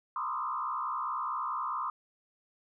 sine tone with frequency modulation, 1130 Hz, C#6, 33 cents sharp, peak -31 dBFS, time 0.16-1.9 s, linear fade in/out 2 ms, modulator 64.6 Hz, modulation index 2.4, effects none

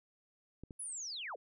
clicks, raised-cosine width 3 ms, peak -34 dBFS, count 2, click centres 0.636 / 0.708 s
sine linear sweep, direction down, 10548 to 349.2 Hz, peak -40 dBFS, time 0.79-1.36 s, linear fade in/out 10 ms
effects none

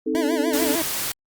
sine chord, A diminished, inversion first, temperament equal, 261.6 / 311.1 / 440 Hz, C4 / Eb4 / A4, 0 / 0 / 0 cents, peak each -26 / -24 / -25 dBFS, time 0.06-0.76 s, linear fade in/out 10 ms
25% pulse tone with vibrato, 311.1 Hz, D#4, in tune, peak -19 dBFS, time 0.15-0.82 s, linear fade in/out 0 ms, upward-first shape sine, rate 6.8 Hz, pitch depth 150 cents each way
white noise, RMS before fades -26 dBFS, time 0.53-1.12 s, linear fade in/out 5 ms
effects Opus 48 kbps

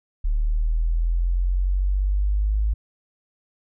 sine linear sweep, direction up, 36.71 to 53.1 Hz, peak -18 dBFS, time 0.24-2.74 s, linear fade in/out 10 ms, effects none

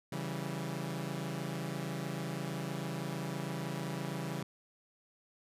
sawtooth chord, C# diminished, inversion none, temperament equal with one note detuned, 138.59 / 164.81 / 194.08 Hz, C#3 / E3 / G3, 0 / 0 / -17 cents, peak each -36 / -36 / -38 dBFS, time 0.12-4.43 s, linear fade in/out 5 ms, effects resampled to 32000 Hz

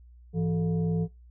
sine tone with frequency modulation, 167 Hz, E3, 23 cents sharp, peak -24 dBFS, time 0.33-1.08 s, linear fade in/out 50 ms, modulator 271 Hz, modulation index 0.74, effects noise-tail reverb RT60 0.2 s tail -20 dB re dry + added 60 Hz sine -49 dBFS peak until 1.3 s

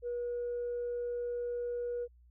sine tone, 482.2 Hz, B4, 41 cents flat, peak -32 dBFS, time 0.02-2.08 s, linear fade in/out 50 ms, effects tanh soft clip ceiling -30 dBFS + added 60 Hz sine -58 dBFS peak until 2.3 s

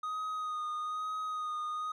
triangle tone with vibrato, 1244.5 Hz, D#6, in tune, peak -32 dBFS, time 0.03-1.92 s, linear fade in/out 5 ms, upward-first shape sine, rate 1.1 Hz, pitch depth 24 cents each way, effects resampled to 24000 Hz

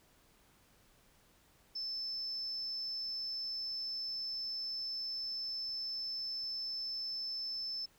sine tone, 5274 Hz, E8, in tune, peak -36 dBFS, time 1.75-7.86 s, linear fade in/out 10 ms, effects tanh soft clip ceiling -32 dBFS + pink hiss -67 dBFS RMS until 7.98 s

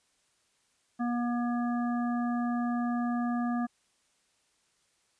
harmonic tone, 240 Hz, B3, 49 cents flat, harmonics 1 / 3 / 5 / 7, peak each -28 / -36 / -40 / -44 dBFS, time 0.99-3.67 s, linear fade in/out 20 ms, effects white hiss -71 dBFS RMS until 5.19 s + resampled to 22050 Hz

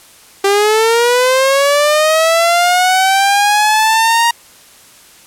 sawtooth linear sweep, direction up, 392 to 942 Hz, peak -5 dBFS, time 0.44-4.31 s, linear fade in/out 5 ms, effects white hiss -42 dBFS RMS until 5.26 s + low-pass 12000 Hz 12 dB/octave

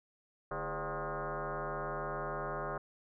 sine tone with frequency modulation, 329.6 Hz, E4, in tune, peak -35 dBFS, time 0.51-2.78 s, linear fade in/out 5 ms, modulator 184 Hz, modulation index 6, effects none

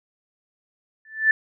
sine tone with exponential growth, 1760 Hz, A6, in tune, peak -10 dBFS, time 1.05-1.31 s, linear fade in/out 2 ms, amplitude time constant 55 ms, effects none

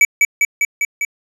square tone with echo, 2288 Hz, D7, 46 cents flat, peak -7 dBFS, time 0.01-0.05 s, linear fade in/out 2 ms, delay 200 ms, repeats 5, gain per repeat -2 dB, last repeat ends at 1.05 s, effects low-pass 11000 Hz 12 dB/octave

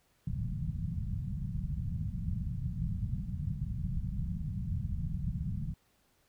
white low-pass noise, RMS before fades -35 dBFS, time 0.27-5.74 s, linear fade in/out 5 ms, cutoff 180 Hz, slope 48 dB/octave, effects pink hiss -71 dBFS RMS until 6.28 s

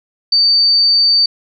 sine tone, 4594 Hz, D8, 39 cents flat, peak -8 dBFS, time 0.32-1.26 s, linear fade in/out 5 ms, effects none

